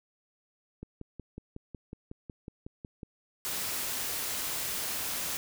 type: click train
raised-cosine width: 3 ms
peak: -28 dBFS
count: 13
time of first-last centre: 0.83-3.032 s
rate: 5.45 Hz
type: noise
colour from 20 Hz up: white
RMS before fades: -34 dBFS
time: 3.45-5.37 s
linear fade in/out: 0 ms
effects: none